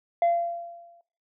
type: tone with exponential decay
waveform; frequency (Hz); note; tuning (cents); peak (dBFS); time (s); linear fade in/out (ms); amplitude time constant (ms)
sine; 686; F5; -31; -15; 0.22-1.01; 2; 170
effects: noise-tail reverb RT60 0.4 s tail -18 dB re dry + tanh soft clip ceiling -17 dBFS